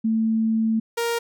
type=tone pair in turn; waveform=sine / sawtooth; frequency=222.6 / 467.6 Hz; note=A3 / A#4; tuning=+20 / +5 cents; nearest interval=octave + minor second; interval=1285 cents; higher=second; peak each=-18 dBFS; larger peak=neither; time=0.04-0.8 / 0.97-1.19 s; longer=first; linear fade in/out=10 ms; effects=none